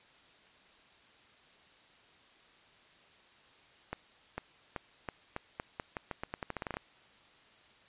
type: accelerating click train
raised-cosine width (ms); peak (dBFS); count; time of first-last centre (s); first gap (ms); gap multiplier
0.5; -21; 19; 3.93-6.769; 450; 0.85
effects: white hiss -61 dBFS RMS until 7.88 s + resampled to 8000 Hz